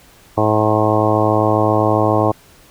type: harmonic tone with a mistuned harmonic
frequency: 107.5 Hz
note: A2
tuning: 40 cents flat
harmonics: 1 / 2 / 3 / 4 / 5 / 6 / 7 / 8 / 9 / 10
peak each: -19 / -25 / -19 / -21 / -20 / -20 / -21 / -24 / -25 / -22 dBFS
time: 0.37-2.32 s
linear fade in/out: 10 ms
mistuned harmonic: 9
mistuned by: -33 cents
effects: pink hiss -47 dBFS RMS until 2.7 s